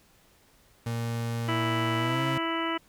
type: tone with pitch glide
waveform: 35% pulse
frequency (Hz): 116.54 to 133.87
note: A#2 to C3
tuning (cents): 0 to +40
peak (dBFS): -27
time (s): 0.86-2.38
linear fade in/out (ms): 5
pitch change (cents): +240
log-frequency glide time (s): 1.98-2.23
type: harmonic tone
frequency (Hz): 329.6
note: E4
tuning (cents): 0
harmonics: 1 / 2 / 3 / 4 / 5 / 6 / 7 / 8 / 9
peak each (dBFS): -31 / -37 / -34 / -34 / -42 / -36 / -42 / -46 / -37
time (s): 1.48-2.78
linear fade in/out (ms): 10
effects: pink hiss -61 dBFS RMS until 2.88 s